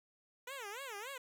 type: tone with vibrato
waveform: 10% pulse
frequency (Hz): 472.3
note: A#4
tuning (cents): +23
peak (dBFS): -35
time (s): 0.47-1.18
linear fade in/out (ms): 5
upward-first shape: sine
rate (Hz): 3.5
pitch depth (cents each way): 290
effects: none